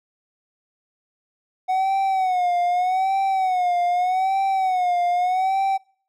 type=tone with vibrato; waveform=triangle; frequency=740 Hz; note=F#5; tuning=in tune; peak=-16 dBFS; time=1.68-5.78 s; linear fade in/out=20 ms; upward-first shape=sine; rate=0.82 Hz; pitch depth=88 cents each way; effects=noise-tail reverb RT60 0.5 s tail -24 dB re dry